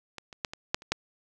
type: clicks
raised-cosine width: 0.2 ms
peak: -22 / -27 / -12 / -21 / -7 / -30 / -8 dBFS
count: 7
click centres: 0.183 / 0.328 / 0.448 / 0.535 / 0.745 / 0.821 / 0.92 s
effects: none